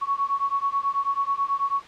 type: beating tone pair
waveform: sine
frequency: 1108.7 / 1117.9 Hz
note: C#6 / C#6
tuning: 0 / +14 cents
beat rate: 9.2 Hz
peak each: -25 dBFS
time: 0.01-1.82 s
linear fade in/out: 20 ms
effects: white hiss -44 dBFS RMS until 1.87 s + low-pass 3000 Hz 12 dB/octave